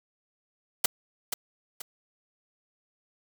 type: noise with echo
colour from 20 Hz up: white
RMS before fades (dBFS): -22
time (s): 0.84-0.86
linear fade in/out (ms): 5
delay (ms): 480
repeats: 2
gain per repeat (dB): -8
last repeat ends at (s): 1.82
effects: none